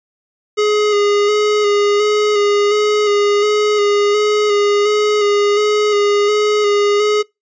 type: tone with vibrato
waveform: square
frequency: 415.3 Hz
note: G#4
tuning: in tune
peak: -12 dBFS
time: 0.57-7.23 s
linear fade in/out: 20 ms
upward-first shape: square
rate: 1.4 Hz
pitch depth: 22 cents each way
effects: noise-tail reverb RT60 0.2 s tail -24 dB re dry + resampled to 16000 Hz